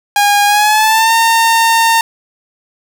sawtooth tone with pitch glide, 817 to 911.8 Hz, G#5 to A#5, -29 to -39 cents, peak -4 dBFS, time 0.16-2.01 s, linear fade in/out 2 ms, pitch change +190 cents, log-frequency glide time 0.46-1.13 s, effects none

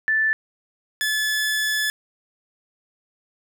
sine / sawtooth tone pair in turn, 1758 / 1724.8 Hz, A6 / A6, -2 / -35 cents, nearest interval unison, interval 33 cents, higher first, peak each -17 dBFS, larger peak neither, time 0.08-0.33 / 1.01-1.9 s, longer second, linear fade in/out 0 ms, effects none

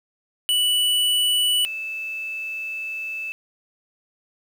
square / sine tone pair in turn, 2960 / 2629 Hz, F#7 / E7, 0 / -5 cents, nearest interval major second, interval 205 cents, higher first, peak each -18 / -27 dBFS, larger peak first, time 0.49-1.65 / 1.65-3.32 s, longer second, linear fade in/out 0 ms, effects 8-bit

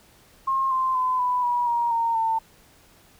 sine tone with pitch steps, 1070 / 1043.8 / 1018.1 / 993.2 / 968.8 / 945 / 921.9 / 899.2 Hz, C6 / C6 / C6 / B5 / B5 / A#5 / A#5 / A5, +38 / -4 / -48 / +9 / -34 / +23 / -19 / +37 cents, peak -20 dBFS, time 0.47-2.39 s, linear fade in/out 10 ms, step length 240 ms, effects pink hiss -55 dBFS RMS until 3.19 s

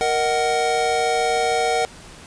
square chord, D# minor, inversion second, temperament just, 466.7 / 622.3 / 746.7 Hz, A#4 / D#5 / F#5, +2 / 0 / +16 cents, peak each -23 / -27 / -21 dBFS, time 0.01-1.85 s, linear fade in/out 0 ms, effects pink hiss -42 dBFS RMS until 2.26 s + resampled to 22050 Hz

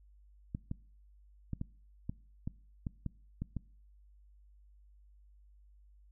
clicks, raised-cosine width 5 ms, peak -24 dBFS, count 10, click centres 0.549 / 0.714 / 1.533 / 1.614 / 2.095 / 2.475 / 2.868 / 3.063 / 3.42 / 3.567 s, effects noise-tail reverb RT60 0.5 s tail -23 dB re dry + added 50 Hz sine -58 dBFS peak until 6.11 s

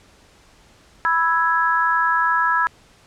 sine chord, E major, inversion second, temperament equal, 987.8 / 1318.5 / 1661.2 Hz, B5 / E6 / G#6, 0 / 0 / 0 cents, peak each -20 dBFS, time 1.05-2.67 s, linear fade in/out 0 ms, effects pink hiss -52 dBFS RMS until 3.06 s + low-pass 8000 Hz 12 dB/octave

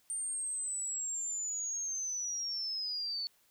sine linear sweep, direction down, 8870 to 4435 Hz, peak -34 dBFS, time 0.1-3.27 s, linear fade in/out 0 ms, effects white hiss -69 dBFS RMS until 3.5 s

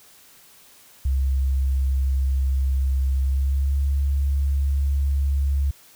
sine tone with pitch glide, 66.8 to 69.56 Hz, C2 to C#2, +36 to +7 cents, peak -18 dBFS, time 1.05-5.71 s, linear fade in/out 5 ms, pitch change +71 cents, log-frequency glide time 3.21-3.8 s, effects white hiss -51 dBFS RMS until 5.95 s

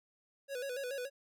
square tone with vibrato, 523.3 Hz, C5, in tune, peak -38 dBFS, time 0.48-1.1 s, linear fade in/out 50 ms, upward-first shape square, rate 7 Hz, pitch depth 97 cents each way, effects none

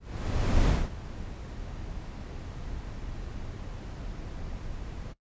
brown noise with ADSR envelope, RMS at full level -21 dBFS, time 0-5.14 s, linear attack 680 ms, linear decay 210 ms, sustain -17 dB, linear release 28 ms, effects noise-tail reverb RT60 0.1 s tail -18 dB re dry + resampled to 16000 Hz

